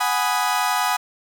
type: chord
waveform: 35% pulse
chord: G# minor seventh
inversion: third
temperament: equal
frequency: 740 / 830.6 / 987.8 / 1244.5 Hz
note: F#5 / G#5 / B5 / D#6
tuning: 0 / 0 / 0 / 0 cents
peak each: -23 dBFS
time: 0-0.97 s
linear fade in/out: 10 ms
effects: none